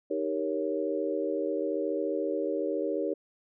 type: chord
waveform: sine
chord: Eb dominant seventh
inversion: none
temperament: equal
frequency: 311.1 / 392 / 466.2 / 554.4 Hz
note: Eb4 / G4 / Bb4 / Db5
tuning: 0 / 0 / 0 / 0 cents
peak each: -33 dBFS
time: 0.1-3.14 s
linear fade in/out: 10 ms
effects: none